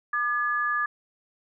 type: tone pair together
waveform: sine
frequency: 1202 / 1699.9 Hz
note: D6 / G#6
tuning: +40 / +40 cents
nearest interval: tritone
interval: 600 cents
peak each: -26 dBFS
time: 0.13-0.86 s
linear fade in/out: 5 ms
effects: none